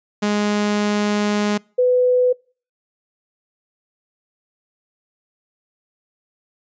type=tone pair in turn; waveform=sawtooth / sine; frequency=207.7 / 499.4 Hz; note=G#3 / B4; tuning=0 / +19 cents; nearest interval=octave + minor third; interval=1519 cents; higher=second; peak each=-13 / -12 dBFS; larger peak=second; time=0.22-1.58 / 1.78-2.33 s; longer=first; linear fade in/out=10 ms; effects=noise-tail reverb RT60 0.4 s tail -26 dB re dry + resampled to 16000 Hz